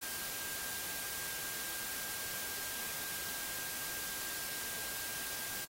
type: tone in noise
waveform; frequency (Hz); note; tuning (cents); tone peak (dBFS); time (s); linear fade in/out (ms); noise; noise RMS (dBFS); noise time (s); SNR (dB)
sine; 1600; G6; +35; -49; 0.01-5.66; 20; white; -41; 0.01-5.66; -11
effects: AAC 48 kbps